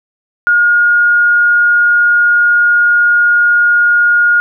sine tone, 1429 Hz, F6, 39 cents sharp, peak -6 dBFS, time 0.47-4.4 s, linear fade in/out 0 ms, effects none

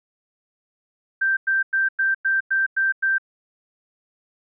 sine tone bursts, 1568 Hz, G6, in tune, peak -17 dBFS, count 8, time 1.21-3.183 s, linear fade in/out 10 ms, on 160 ms, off 99 ms, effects none

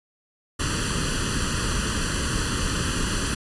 pink noise with comb filter, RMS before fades -25 dBFS, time 0.59-3.35 s, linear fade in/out 10 ms, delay 0.67 ms, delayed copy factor +0.85, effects resampled to 24000 Hz

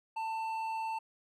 triangle tone with hard clipping, 891 Hz, A5, 22 cents sharp, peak -35 dBFS, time 0.16-0.99 s, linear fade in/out 10 ms, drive 10 dB, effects none

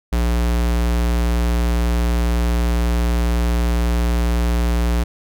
square tone, 59 Hz, A#1, 22 cents sharp, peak -16 dBFS, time 0.12-5.04 s, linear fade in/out 10 ms, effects none

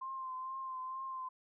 sine tone with vibrato, 1046.5 Hz, C6, in tune, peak -39 dBFS, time 0.01-1.29 s, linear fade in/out 10 ms, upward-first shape triangle, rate 2.2 Hz, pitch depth 35 cents each way, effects none

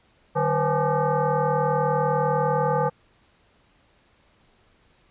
sine tone with frequency modulation, 188.5 Hz, F#3, 32 cents sharp, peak -19 dBFS, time 0.35-2.9 s, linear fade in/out 20 ms, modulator 337 Hz, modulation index 2.8, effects pink hiss -61 dBFS RMS until 5.1 s + resampled to 8000 Hz

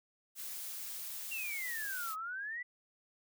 blue noise, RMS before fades -43 dBFS, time 0.35-2.16 s, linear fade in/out 50 ms
sine exponential two-way sweep, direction down then up, 2794 to 1251 to 2004 Hz, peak -38 dBFS, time 1.31-2.63 s, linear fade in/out 10 ms, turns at 2.15 s
effects none

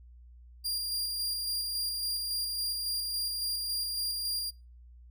sawtooth tone with tremolo, 4791 Hz, D8, 34 cents sharp, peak -27 dBFS, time 0.64-4.51 s, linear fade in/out 20 ms, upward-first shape square, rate 3.6 Hz, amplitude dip 25%, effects noise-tail reverb RT60 0.3 s tail -25 dB re dry + added 60 Hz sine -50 dBFS peak until 5.1 s

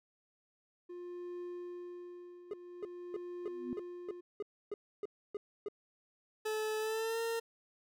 triangle tone with tremolo, 353.4 Hz, F4, 21 cents sharp, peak -38 dBFS, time 0.89-4.21 s, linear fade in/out 10 ms, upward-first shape triangle, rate 0.48 Hz, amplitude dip 75%
triangle tone bursts, 411.5 Hz, G#4, 16 cents flat, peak -34 dBFS, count 11, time 2.51-5.685 s, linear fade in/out 2 ms, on 25 ms, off 290 ms
sine tone with exponential growth, 250 Hz, B3, 21 cents sharp, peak -33 dBFS, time 3.42-3.73 s, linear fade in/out 0 ms, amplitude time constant 67 ms
40% pulse tone with pitch glide, 432.7 to 458.4 Hz, A4 to A#4, -29 to -29 cents, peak -33 dBFS, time 6.45-7.4 s, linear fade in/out 10 ms, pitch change +100 cents, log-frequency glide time 6.79-7.2 s
effects none

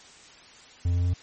triangle tone with pitch steps, 87.3 / 88.11 / 88.93 Hz, F2 / F2 / F2, 0 / +16 / +32 cents, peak -19 dBFS, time 0.85-1.138 s, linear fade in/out 5 ms, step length 96 ms, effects white hiss -50 dBFS RMS until 1.22 s + MP3 32 kbps

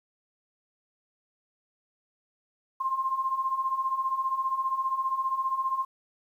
sine beating tone pair, 1046.5 / 1061.5 Hz, C6 / C6, 0 / +25 cents, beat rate 15 Hz, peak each -32 / -27 dBFS, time 2.8-5.85 s, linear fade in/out 10 ms, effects 10-bit

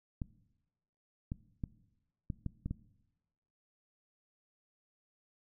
clicks, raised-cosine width 5 ms, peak -24 dBFS, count 7, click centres 0.218 / 1.319 / 1.638 / 2.302 / 2.463 / 2.66 / 2.71 s, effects noise-tail reverb RT60 1.0 s tail -19 dB re dry

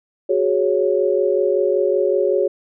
sine chord, F# suspended second, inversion none, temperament equal, 370 / 415.3 / 554.4 Hz, F#4 / G#4 / C#5, 0 / 0 / 0 cents, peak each -19 dBFS, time 0.29-2.48 s, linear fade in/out 10 ms, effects none

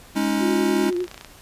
square chord, Ab suspended fourth, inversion none, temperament equal with one note detuned, 207.7 / 277.2 / 316.4 Hz, Ab3 / Db4 / Eb4, 0 / 0 / +29 cents, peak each -25 dBFS, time 0.15-0.91 s, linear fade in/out 20 ms
sine tone with vibrato, 355.8 Hz, F4, 32 cents sharp, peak -21 dBFS, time 0.39-1.07 s, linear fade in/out 50 ms, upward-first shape triangle, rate 10 Hz, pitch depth 54 cents each way
clicks, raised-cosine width 0.2 ms, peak -20 dBFS, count 12, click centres 0.843 / 0.882 / 0.927 / 0.965 / 1.005 / 1.042 / 1.08 / 1.114 / 1.144 / 1.178 / 1.211 / 1.247 s
effects pink hiss -47 dBFS RMS until 1.41 s + resampled to 32000 Hz

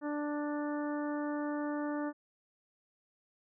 harmonic tone, 294.6 Hz, D4, 6 cents sharp, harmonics 1 / 2 / 3 / 4 / 5 / 6, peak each -34 / -40 / -44 / -46 / -48 / -50 dBFS, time 0.01-2.13 s, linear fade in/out 50 ms, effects none

